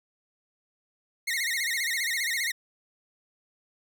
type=tone with vibrato; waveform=sawtooth; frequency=2000 Hz; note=B6; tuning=21 cents sharp; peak=-23 dBFS; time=1.27-2.52 s; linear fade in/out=10 ms; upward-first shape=sine; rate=15 Hz; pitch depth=160 cents each way; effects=none